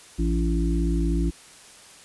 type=harmonic tone; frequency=56.4 Hz; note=A1; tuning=44 cents sharp; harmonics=1 / 3 / 5 / 6; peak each=-22 / -27 / -29 / -30 dBFS; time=0.18-1.31 s; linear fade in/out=20 ms; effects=white hiss -48 dBFS RMS until 2.04 s + resampled to 24000 Hz